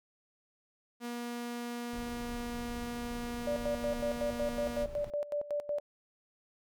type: tone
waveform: sawtooth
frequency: 239.3 Hz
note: A#3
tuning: 46 cents sharp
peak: -33 dBFS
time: 1-4.87 s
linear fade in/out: 50 ms
type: noise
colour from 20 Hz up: brown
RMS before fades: -45 dBFS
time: 1.93-5.1 s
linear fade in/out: 0 ms
type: tone with tremolo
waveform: sine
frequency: 585 Hz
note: D5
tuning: 7 cents flat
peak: -30 dBFS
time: 3.47-5.8 s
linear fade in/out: 2 ms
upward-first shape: square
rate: 5.4 Hz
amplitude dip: 80%
effects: none